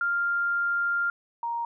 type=tone pair in turn; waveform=sine; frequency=1396.9 / 936.1 Hz; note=F6 / A#5; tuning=0 / +7 cents; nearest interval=perfect fifth; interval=693 cents; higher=first; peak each=-23 / -27 dBFS; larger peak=first; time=0.01-1.1 / 1.43-1.65 s; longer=first; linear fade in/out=2 ms; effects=none